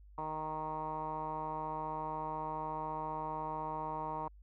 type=tone with low-pass filter; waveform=10% pulse; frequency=155.9 Hz; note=D#3; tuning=4 cents sharp; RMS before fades=-39 dBFS; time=0.18-4.28 s; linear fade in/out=2 ms; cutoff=1000 Hz; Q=8.2; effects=added 50 Hz sine -54 dBFS peak until 4.42 s